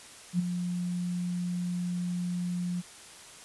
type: tone with ADSR envelope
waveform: sine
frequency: 177.3 Hz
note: F3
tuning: 26 cents sharp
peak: -21 dBFS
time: 0.33-2.82 s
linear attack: 62 ms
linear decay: 14 ms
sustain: -8 dB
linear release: 25 ms
effects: white hiss -49 dBFS RMS until 3.44 s + resampled to 24000 Hz